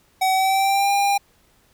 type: tone with pitch glide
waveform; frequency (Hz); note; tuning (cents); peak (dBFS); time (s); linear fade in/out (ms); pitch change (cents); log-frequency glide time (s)
square; 757 to 802; F#5 to G5; +39 to +39; -17; 0.21-1.18; 10; +100; 0.33-0.91
effects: pink hiss -59 dBFS RMS until 1.73 s